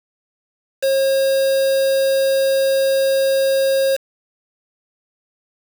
triangle tone with quantisation, 540 Hz, C#5, 45 cents flat, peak -12 dBFS, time 0.82-3.97 s, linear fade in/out 20 ms, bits 4, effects none

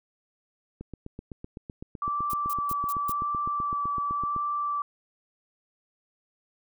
click train, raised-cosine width 3 ms, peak -25 dBFS, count 29, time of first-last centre 0.81-4.363 s, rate 7.88 Hz
sine tone with vibrato, 1162 Hz, D6, 19 cents flat, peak -26 dBFS, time 2.02-4.82 s, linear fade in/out 2 ms, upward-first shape sine, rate 0.91 Hz, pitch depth 13 cents each way
violet noise bursts, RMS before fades -37 dBFS, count 5, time 2.3-3.12 s, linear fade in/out 0 ms, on 36 ms, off 160 ms
effects none

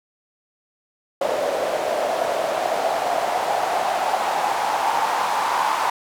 white noise with band-pass filter sweep, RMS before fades -22 dBFS, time 1.21-5.9 s, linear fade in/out 5 ms, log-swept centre 570 to 940 Hz, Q 4.7, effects none

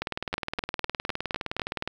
two click trains, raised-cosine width 0.3 ms, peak -13 / -11 dBFS, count 37 / 6, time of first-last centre 0.02-1.876 / 0.34-1.596 s, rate 19.4 / 3.98 Hz, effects 8-bit

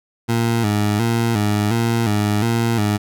20% pulse tone with vibrato, 110 Hz, A2, in tune, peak -11 dBFS, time 0.28-2.98 s, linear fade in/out 20 ms, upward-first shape square, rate 1.4 Hz, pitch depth 94 cents each way, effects none

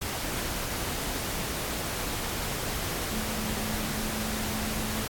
sine tone in noise, 216.4 Hz, A3, 29 cents flat, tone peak -34 dBFS, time 3.11-5.03 s, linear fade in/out 10 ms, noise pink, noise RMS -32 dBFS, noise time 0.01-5.08 s, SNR -5 dB, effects AAC 64 kbps

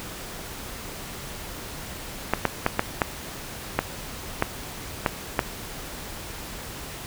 clicks, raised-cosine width 0.5 ms, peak -4 dBFS, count 9, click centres 2.336 / 2.453 / 2.664 / 2.794 / 3.018 / 3.79 / 4.424 / 5.062 / 5.392 s, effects pink hiss -37 dBFS RMS until 7.06 s

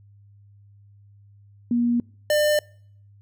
sine / square tone pair in turn, 238.5 / 599.1 Hz, A#3 / D5, +40 / +34 cents, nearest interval octave + major third, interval 1594 cents, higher second, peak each -18 dBFS, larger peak neither, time 1.71-2 / 2.3-2.59 s, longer neither, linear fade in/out 2 ms, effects noise-tail reverb RT60 0.6 s tail -26 dB re dry + added 101 Hz sine -49 dBFS peak until 3.21 s

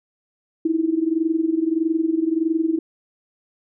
sine tone with amplitude modulation, 323.8 Hz, E4, 31 cents flat, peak -14 dBFS, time 0.65-2.79 s, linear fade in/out 5 ms, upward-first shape sine, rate 21.6 Hz, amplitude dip 80%, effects none

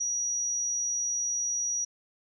sine tone, 5790 Hz, F#8, 38 cents flat, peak -27 dBFS, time 0-1.85 s, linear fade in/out 10 ms, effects none

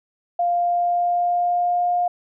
sine tone with pitch glide, 698.5 to 708.7 Hz, F5 to F5, 0 to +25 cents, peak -17 dBFS, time 0.39-2.08 s, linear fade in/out 5 ms, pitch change +25 cents, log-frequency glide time 0.49-1.92 s, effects none

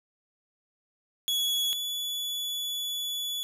40% pulse tone pair in turn, 3372 / 3423 Hz, G#7 / A7, +26 / -48 cents, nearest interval unison, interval 26 cents, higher second, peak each -24 / -29 dBFS, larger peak first, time 1.28-1.73 / 1.73-3.43 s, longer second, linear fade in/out 0 ms, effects none

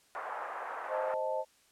pink band-pass noise, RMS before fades -40 dBFS, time 0.15-1.14 s, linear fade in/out 0 ms, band 640 to 1500 Hz, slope 24 dB/octave
sine chord, A diminished, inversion first, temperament equal, 523.3 / 622.3 / 880 Hz, C5 / Eb5 / A5, 0 / 0 / 0 cents, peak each -35 / -35 / -36 dBFS, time 0.88-1.45 s, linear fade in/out 50 ms
effects white hiss -66 dBFS RMS until 1.71 s + low-pass 10000 Hz 12 dB/octave

